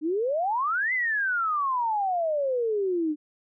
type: exponential two-way sweep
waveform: sine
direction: up then down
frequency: 293.7 to 2079 to 293.7 Hz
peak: -23 dBFS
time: 0.01-3.16 s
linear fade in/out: 50 ms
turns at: 0.93 s
effects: none